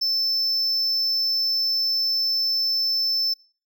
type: tone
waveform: triangle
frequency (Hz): 5290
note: E8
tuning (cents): +5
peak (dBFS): -19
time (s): 0.01-3.34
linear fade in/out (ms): 10
effects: noise-tail reverb RT60 0.4 s tail -24 dB re dry